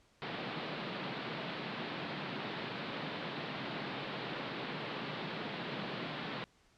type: band-pass noise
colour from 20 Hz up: pink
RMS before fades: -41 dBFS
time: 0.22-6.44 s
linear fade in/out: 0 ms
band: 130 to 4200 Hz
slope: 48 dB/octave
effects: pink hiss -68 dBFS RMS until 6.77 s + low-pass 7000 Hz 12 dB/octave